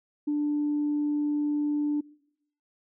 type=tone; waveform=sine; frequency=294.9 Hz; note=D4; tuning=7 cents sharp; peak=-23 dBFS; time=0.27-2.01 s; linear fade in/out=10 ms; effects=noise-tail reverb RT60 0.8 s tail -24 dB re dry + tanh soft clip ceiling -20 dBFS